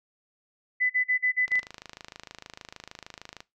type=tone bursts; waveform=sine; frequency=2003 Hz; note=B6; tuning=24 cents sharp; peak=-21 dBFS; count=6; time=0.8-1.605 s; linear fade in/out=20 ms; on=100 ms; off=41 ms
type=click train; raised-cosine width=0.2 ms; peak=-23 dBFS; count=52; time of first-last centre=1.48-3.405 s; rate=26.5 Hz
effects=noise-tail reverb RT60 0.2 s tail -19 dB re dry